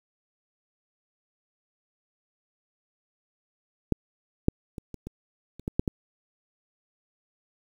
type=clicks; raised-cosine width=3 ms; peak=-9 / -6 / -23 / -25 / -23 / -30 / -16 / -9 / -13 dBFS; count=9; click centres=3.923 / 4.484 / 4.782 / 4.943 / 5.07 / 5.596 / 5.679 / 5.795 / 5.878 s; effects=8-bit